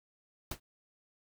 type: noise with exponential decay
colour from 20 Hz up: pink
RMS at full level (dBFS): -33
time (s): 0.51-0.6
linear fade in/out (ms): 5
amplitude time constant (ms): 19
effects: none